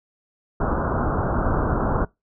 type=low-pass noise; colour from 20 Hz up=pink; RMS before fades=-22 dBFS; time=0.6-2.05 s; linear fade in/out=5 ms; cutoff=1500 Hz; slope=96 dB/octave; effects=noise-tail reverb RT60 0.2 s tail -23 dB re dry